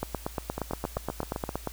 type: two click trains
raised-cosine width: 1 ms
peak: -15 / -17 dBFS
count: 15 / 8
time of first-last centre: 0.03-1.673 / 0.58-1.491 s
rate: 8.52 / 7.68 Hz
effects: added 56 Hz sine -43 dBFS peak until 1.72 s + white hiss -48 dBFS RMS until 1.72 s